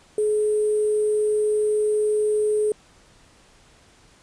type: tone with sample-and-hold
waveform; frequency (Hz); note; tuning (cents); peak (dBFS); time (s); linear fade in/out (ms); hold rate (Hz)
sine; 423.9; G#4; +35; -18; 0.18-2.72; 2; 8820
effects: pink hiss -54 dBFS RMS until 4.22 s + resampled to 22050 Hz